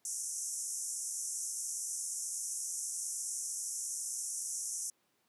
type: band-pass noise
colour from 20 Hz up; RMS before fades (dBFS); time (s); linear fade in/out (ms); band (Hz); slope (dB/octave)
pink; -39; 0.05-4.9; 2; 5700 to 11000; 96
effects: pink hiss -75 dBFS RMS until 5.28 s + high-pass 200 Hz 12 dB/octave